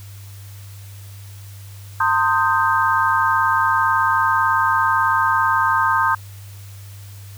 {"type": "chord", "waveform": "sine", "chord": "C minor seventh", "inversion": "third", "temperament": "equal with one note detuned", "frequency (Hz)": [908.4, 1046.5, 1244.5, 1568], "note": ["Bb5", "C6", "Eb6", "G6"], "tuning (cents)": [-45, 0, 0, 0], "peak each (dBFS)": -20, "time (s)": [2, 6.15], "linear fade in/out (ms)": 5, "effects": ["added 99 Hz sine -35 dBFS peak until 7.37 s", "white hiss -46 dBFS RMS until 7.37 s"]}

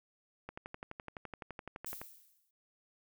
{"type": "click train", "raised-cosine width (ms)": 0.5, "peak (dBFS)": -28, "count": 19, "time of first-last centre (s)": [0.49, 2.015], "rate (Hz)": 11.8}
{"type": "noise with exponential decay", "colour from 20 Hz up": "violet", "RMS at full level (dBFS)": -41, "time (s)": [1.86, 2.51], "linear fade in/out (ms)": 5, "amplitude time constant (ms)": 140}
{"effects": []}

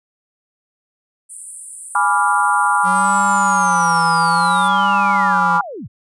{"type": "band-pass noise", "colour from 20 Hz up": "pink", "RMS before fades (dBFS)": -34, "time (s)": [1.29, 4.69], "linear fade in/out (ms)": 20, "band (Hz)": [8400, 10000], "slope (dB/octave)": 96}
{"type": "chord", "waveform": "sine", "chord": "G# diminished seventh", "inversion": "none", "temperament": "equal", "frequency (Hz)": [830.6, 987.8, 1174.7, 1396.9], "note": ["G#5", "B5", "D6", "F6"], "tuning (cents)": [0, 0, 0, 0], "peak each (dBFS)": -18, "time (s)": [1.95, 5.61], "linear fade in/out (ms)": 2}
{"type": "tone with vibrato", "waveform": "square", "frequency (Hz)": 181.3, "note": "F#3", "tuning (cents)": -35, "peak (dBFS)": -24, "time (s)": [2.83, 5.61], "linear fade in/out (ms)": 50, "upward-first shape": "sine", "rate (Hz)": 0.58, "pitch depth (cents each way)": 140}
{"type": "linear sweep", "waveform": "sine", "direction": "down", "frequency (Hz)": [8350, 69.3], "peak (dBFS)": -27, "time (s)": [2.94, 5.88], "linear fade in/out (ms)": 20}
{"effects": ["resampled to 24000 Hz"]}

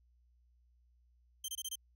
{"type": "tone bursts", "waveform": "15% pulse", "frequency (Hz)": 3136, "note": "G7", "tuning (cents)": 0, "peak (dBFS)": -31, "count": 5, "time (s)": [1.44, 1.756], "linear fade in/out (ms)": 5, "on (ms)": 44, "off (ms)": 24, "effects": ["added 60 Hz sine -66 dBFS peak until 1.95 s"]}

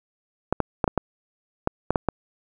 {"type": "clicks", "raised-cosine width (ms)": 1, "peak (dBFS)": -6, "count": 9, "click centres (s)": [0.526, 0.603, 0.842, 0.878, 0.977, 1.674, 1.906, 1.958, 2.087], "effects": ["8-bit"]}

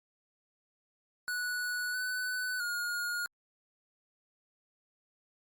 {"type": "tone with pitch steps", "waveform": "square", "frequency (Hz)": [1473, 1498, 1432], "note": ["F#6", "F#6", "F6"], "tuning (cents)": [-8, 21, 43], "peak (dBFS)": -33, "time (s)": [1.28, 3.26], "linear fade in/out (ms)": 0, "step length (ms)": 660, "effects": ["Opus 48 kbps"]}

